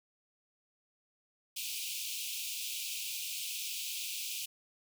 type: high-pass noise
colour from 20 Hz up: pink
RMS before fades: -39 dBFS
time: 1.56-4.46 s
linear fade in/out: 10 ms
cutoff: 2400 Hz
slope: 96 dB/octave
effects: none